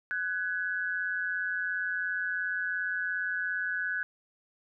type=tone pair together; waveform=sine; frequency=1493 / 1675.8 Hz; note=F#6 / G#6; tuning=+15 / +15 cents; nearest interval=major second; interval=200 cents; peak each=-31 / -33 dBFS; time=0.11-4.03 s; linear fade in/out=0 ms; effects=none